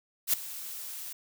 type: noise with ADSR envelope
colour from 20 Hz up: blue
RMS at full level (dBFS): -23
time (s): 0.27-1.13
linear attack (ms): 65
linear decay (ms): 4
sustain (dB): -17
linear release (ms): 7
effects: none